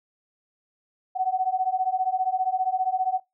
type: beating tone pair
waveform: sine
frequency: 740 / 755 Hz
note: F#5 / F#5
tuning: 0 / +35 cents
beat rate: 15 Hz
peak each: -25 dBFS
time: 1.15-3.2 s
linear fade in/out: 20 ms
effects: noise-tail reverb RT60 0.2 s tail -24 dB re dry